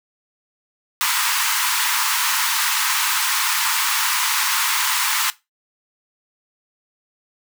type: high-pass noise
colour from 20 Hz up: pink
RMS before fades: -20 dBFS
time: 1.01-5.3 s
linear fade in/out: 0 ms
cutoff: 880 Hz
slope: 96 dB/octave
effects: noise-tail reverb RT60 0.2 s tail -17 dB re dry